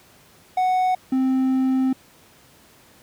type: tone pair in turn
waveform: triangle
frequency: 740 / 261.6 Hz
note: F#5 / C4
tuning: 0 / 0 cents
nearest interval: octave + tritone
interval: 1800 cents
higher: first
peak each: -15 dBFS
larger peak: neither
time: 0.57-0.95 / 1.12-1.93 s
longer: second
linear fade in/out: 5 ms
effects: pink hiss -52 dBFS RMS until 3.02 s + high-pass 80 Hz 12 dB/octave